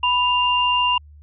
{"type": "tone pair together", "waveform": "sine", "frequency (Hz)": [987.8, 2794], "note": ["B5", "F7"], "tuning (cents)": [0, 0], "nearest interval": "octave + tritone", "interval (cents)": 1800, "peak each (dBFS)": [-18, -19], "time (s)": [0.03, 0.98], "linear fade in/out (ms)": 5, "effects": ["added 74 Hz sine -42 dBFS peak until 1.22 s"]}